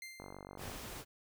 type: tone with exponential decay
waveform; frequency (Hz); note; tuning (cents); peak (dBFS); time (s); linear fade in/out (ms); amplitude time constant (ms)
sawtooth; 2093; C7; 0; -40; 0.02-0.67; 2; 140
type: click train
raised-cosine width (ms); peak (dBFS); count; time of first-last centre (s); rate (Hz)
1; -33; 26; 0.2-0.719; 48.2
type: noise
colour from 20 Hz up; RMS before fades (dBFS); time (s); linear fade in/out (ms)
pink; -46; 0.57-1.05; 50
effects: none